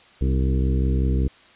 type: harmonic tone with a mistuned harmonic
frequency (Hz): 65.41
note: C2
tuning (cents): 0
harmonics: 1 / 2 / 3 / 4 / 5 / 6 / 7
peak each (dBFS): -19 / -25 / -29 / -31 / -33 / -35 / -36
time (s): 0.21-1.28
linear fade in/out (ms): 5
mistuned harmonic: 5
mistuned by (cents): -26
effects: white hiss -51 dBFS RMS until 1.55 s + resampled to 8000 Hz